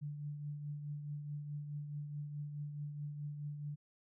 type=tone with tremolo; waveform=sine; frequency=146.83 Hz; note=D3; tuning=in tune; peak=-38 dBFS; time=0.01-3.76 s; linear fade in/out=20 ms; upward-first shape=triangle; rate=4.7 Hz; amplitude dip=50%; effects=none